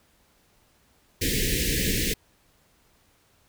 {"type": "band-stop noise", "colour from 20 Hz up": "pink", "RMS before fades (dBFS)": -25, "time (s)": [1.21, 2.14], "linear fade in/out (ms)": 10, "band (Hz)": [510, 1700], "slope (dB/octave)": 96, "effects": ["pink hiss -63 dBFS RMS until 3.48 s"]}